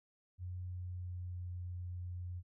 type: tone with pitch glide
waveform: sine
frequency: 90.3 to 89.21 Hz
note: F#2 to F2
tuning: -42 to +37 cents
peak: -40 dBFS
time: 0.38-2.43 s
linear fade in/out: 50 ms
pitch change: -21 cents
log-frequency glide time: 0.77-1.47 s
effects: none